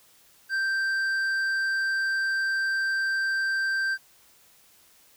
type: tone with tanh clipping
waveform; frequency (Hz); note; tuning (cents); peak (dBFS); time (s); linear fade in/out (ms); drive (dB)
triangle; 1568; G6; 0; -25; 0.49-3.98; 50; 11
effects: white hiss -58 dBFS RMS until 5.16 s